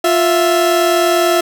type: tone pair together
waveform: 30% pulse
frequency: 351 / 662 Hz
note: F4 / E5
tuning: +9 / +7 cents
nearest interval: major seventh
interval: 1098 cents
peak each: -11 dBFS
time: 0.04-1.41 s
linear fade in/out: 5 ms
effects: none